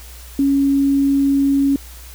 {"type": "tone", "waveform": "sine", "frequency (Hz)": 277.2, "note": "C#4", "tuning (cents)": 0, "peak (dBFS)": -12, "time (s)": [0.39, 1.76], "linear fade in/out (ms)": 2, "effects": ["added 60 Hz sine -36 dBFS peak until 2.14 s", "white hiss -41 dBFS RMS until 2.14 s"]}